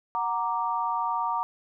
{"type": "chord", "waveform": "sine", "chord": "Gb augmented", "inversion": "none", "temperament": "equal", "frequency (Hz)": [740, 932.3, 1174.7], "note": ["Gb5", "Bb5", "D6"], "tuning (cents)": [0, 0, 0], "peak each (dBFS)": [-33, -27, -30], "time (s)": [0.15, 1.43], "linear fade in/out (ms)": 0, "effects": []}